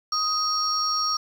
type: tone cluster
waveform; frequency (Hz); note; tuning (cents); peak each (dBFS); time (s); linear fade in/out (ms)
sine; 1251 / 4461 / 5580; D#6 / C#8 / F8; +9 / +10 / -2; -25 / -31 / -25; 0.12-1.17; 5
effects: 8-bit